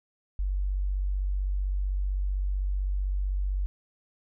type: tone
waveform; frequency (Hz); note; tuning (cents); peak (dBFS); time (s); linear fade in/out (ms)
sine; 47.85; G1; -41; -25; 0.39-3.66; 0
effects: none